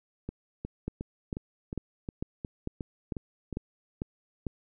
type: two click trains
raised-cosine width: 3 ms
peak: -19 / -22 dBFS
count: 9 / 10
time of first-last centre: 0.88-4.467 / 0.29-3.527 s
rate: 2.23 / 2.78 Hz
effects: none